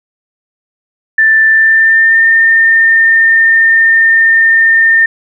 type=tone with pitch glide; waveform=sine; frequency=1770 to 1812.4 Hz; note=A6 to A#6; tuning=+10 to -49 cents; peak=-4 dBFS; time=1.18-5.06 s; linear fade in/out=5 ms; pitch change=+41 cents; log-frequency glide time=1.48-2.24 s; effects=none